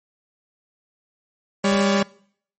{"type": "tone pair together", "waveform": "sawtooth", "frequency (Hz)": [200.1, 566], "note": ["G3", "C#5"], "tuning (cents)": [36, 36], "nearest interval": "octave + tritone", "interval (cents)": 1800, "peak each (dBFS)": [-14, -18], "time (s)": [1.64, 2.03], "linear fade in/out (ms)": 5, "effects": ["noise-tail reverb RT60 0.6 s tail -23 dB re dry", "MP3 32 kbps"]}